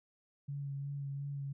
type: tone with vibrato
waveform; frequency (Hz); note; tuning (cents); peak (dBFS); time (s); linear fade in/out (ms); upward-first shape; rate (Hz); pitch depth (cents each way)
sine; 140.4; C#3; +22; -37; 0.48-1.53; 10; sine; 2.8; 20
effects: none